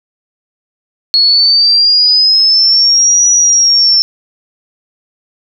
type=exponential two-way sweep; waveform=sine; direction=up then down; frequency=4328 to 5860 to 5350 Hz; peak=-5 dBFS; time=1.14-4.02 s; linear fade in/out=0 ms; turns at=3.29 s; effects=none